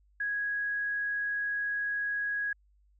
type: tone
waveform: sine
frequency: 1659 Hz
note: G#6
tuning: 2 cents flat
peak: -29 dBFS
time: 0.2-2.53 s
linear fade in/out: 5 ms
effects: added 50 Hz sine -62 dBFS peak until 2.99 s